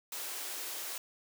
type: high-pass noise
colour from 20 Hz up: white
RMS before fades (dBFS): -40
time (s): 0.12-0.98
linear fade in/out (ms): 2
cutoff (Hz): 300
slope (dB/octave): 48
effects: none